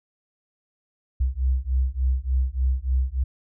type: beating tone pair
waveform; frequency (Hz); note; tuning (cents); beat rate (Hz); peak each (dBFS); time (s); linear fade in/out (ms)
sine; 63 / 66.4; B1 / C2; +35 / +26; 3.4; -23; 1.2-3.24; 10
effects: none